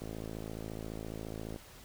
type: click train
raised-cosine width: 2 ms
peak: -28 dBFS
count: 85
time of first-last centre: 0.02-1.561 s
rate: 54.5 Hz
effects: pink hiss -54 dBFS RMS until 1.84 s